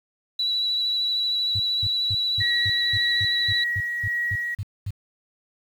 sine tone with vibrato, 3932 Hz, B7, 8 cents flat, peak -21 dBFS, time 0.39-3.64 s, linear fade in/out 5 ms, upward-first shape triangle, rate 13 Hz, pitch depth 18 cents each way
sine tone bursts, 100.5 Hz, G2, 44 cents sharp, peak -25 dBFS, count 13, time 1.55-4.908 s, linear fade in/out 5 ms, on 46 ms, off 230 ms
sine tone with tremolo, 1908 Hz, A#6, 40 cents sharp, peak -22 dBFS, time 2.4-4.55 s, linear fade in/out 10 ms, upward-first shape sine, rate 1.8 Hz, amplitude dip 30%
effects tanh soft clip ceiling -10 dBFS + 8-bit

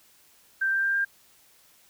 sine tone with pitch steps, 1568 / 1578 / 1588.1 / 1598.2 Hz, G6 / G6 / G6 / G6, 0 / +11 / +22 / +33 cents, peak -22 dBFS, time 0.61-1.05 s, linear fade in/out 10 ms, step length 110 ms, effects white hiss -59 dBFS RMS until 1.89 s

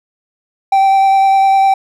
triangle tone with vibrato, 778 Hz, G5, 13 cents flat, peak -5 dBFS, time 0.72-1.74 s, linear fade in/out 5 ms, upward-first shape sine, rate 9.9 Hz, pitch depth 11 cents each way, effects none

